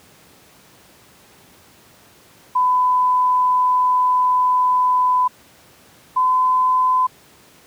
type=tone pair in turn; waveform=sine; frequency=1003 / 1016.4 Hz; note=B5 / B5; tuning=+26 / +49 cents; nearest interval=unison; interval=23 cents; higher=second; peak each=-13 dBFS; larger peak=neither; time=2.55-5.28 / 6.16-7.07 s; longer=first; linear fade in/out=10 ms; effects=pink hiss -49 dBFS RMS until 7.66 s + high-pass 100 Hz 12 dB/octave